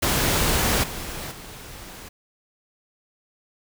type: noise with level steps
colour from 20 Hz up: pink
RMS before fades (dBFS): -21 / -33 / -40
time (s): 0.02-2.09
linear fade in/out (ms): 10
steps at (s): 0.83 / 1.31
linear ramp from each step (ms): 10
effects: none